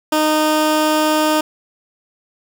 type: tone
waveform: 15% pulse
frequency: 308.1 Hz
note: D#4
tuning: 17 cents flat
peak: -7 dBFS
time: 0.12-1.41 s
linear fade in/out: 5 ms
effects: none